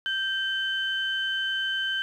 sine tone pair together, 1568 / 3059 Hz, G6 / G7, 0 / -43 cents, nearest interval octave, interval 1157 cents, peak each -27 / -28 dBFS, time 0.06-2.02 s, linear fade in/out 0 ms, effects tanh soft clip ceiling -17 dBFS + 10-bit

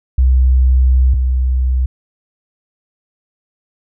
sine tone pair in turn, 64 / 63.74 Hz, C2 / C2, -38 / -45 cents, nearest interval unison, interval 7 cents, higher first, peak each -7 / -11 dBFS, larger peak first, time 0.18-1.14 / 1.14-1.86 s, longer first, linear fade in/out 5 ms, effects none

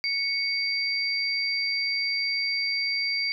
sine tone pair together, 2217 / 4698 Hz, C#7 / D8, 0 / 0 cents, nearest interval octave + minor second, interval 1300 cents, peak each -27 dBFS, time 0.04-3.32 s, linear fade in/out 0 ms, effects none

